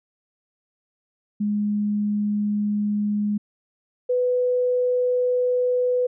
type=tone pair in turn; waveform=sine; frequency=207.7 / 497.3 Hz; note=G#3 / B4; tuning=0 / +12 cents; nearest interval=octave + minor third; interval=1512 cents; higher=second; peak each=-20 / -18 dBFS; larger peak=second; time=1.4-3.38 / 4.09-6.07 s; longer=neither; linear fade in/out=10 ms; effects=none